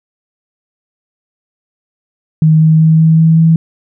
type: tone with pitch steps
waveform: sine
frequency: 157.3 / 158.39 / 159.5 / 160.61 / 161.72 / 162.85 Hz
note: D#3 / D#3 / D#3 / E3 / E3 / E3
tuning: +19 / +31 / +43 / -45 / -33 / -21 cents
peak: -4 dBFS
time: 2.42-3.56 s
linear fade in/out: 2 ms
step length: 190 ms
effects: none